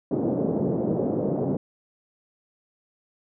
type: band-pass noise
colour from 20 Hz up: pink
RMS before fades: -25 dBFS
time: 0.11-1.57 s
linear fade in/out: 5 ms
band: 150 to 560 Hz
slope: 24 dB/octave
effects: none